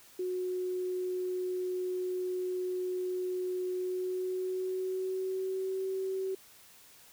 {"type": "tone with pitch glide", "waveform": "sine", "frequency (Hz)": [365.7, 380.8], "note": ["F#4", "F#4"], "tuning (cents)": [-20, 50], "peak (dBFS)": -31, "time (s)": [0.19, 6.35], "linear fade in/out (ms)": 5, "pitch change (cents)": 70, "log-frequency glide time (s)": [3.76, 5.85], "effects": ["white hiss -57 dBFS RMS until 7.12 s"]}